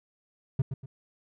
triangle tone with echo, 133.1 Hz, C3, 30 cents sharp, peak -19 dBFS, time 0.59-0.62 s, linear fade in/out 5 ms, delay 120 ms, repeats 2, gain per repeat -9 dB, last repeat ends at 0.86 s, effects none

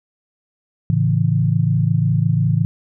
sine chord, A major, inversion none, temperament equal with one note detuned, 110 / 138.59 / 164.24 Hz, A2 / C#3 / E3, 0 / 0 / -6 cents, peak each -18 dBFS, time 0.9-2.65 s, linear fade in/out 0 ms, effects none

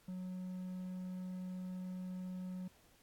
triangle tone, 183.7 Hz, F#3, 12 cents flat, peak -39 dBFS, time 0.08-2.68 s, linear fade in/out 5 ms, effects pink hiss -68 dBFS RMS until 3.02 s + AAC 64 kbps

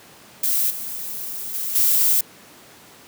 violet noise with level steps, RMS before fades -20 / -30 / -26 / -17 dBFS, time 0.43-2.21 s, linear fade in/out 5 ms, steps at 0.7 / 1.54 / 1.75 s, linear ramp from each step 5 ms, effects pink hiss -46 dBFS RMS until 3.07 s + high-pass 150 Hz 12 dB/octave

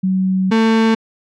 sine / 35% pulse tone pair in turn, 188.1 / 223.7 Hz, F#3 / A3, +29 / +29 cents, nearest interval minor third, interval 300 cents, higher second, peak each -13 / -9 dBFS, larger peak second, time 0.03-0.51 / 0.51-0.95 s, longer first, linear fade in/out 10 ms, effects low-pass 4000 Hz 12 dB/octave

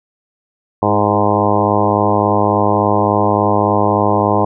harmonic tone with a mistuned harmonic, 103.5 Hz, G#2, 5 cents flat, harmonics 1 / 2 / 3 / 4 / 5 / 6 / 7 / 8 / 9 / 10, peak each -20 / -20 / -20 / -20 / -20 / -20 / -20 / -20 / -20 / -20 dBFS, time 0.82-4.45 s, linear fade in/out 5 ms, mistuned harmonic 3, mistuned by +24 cents, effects none

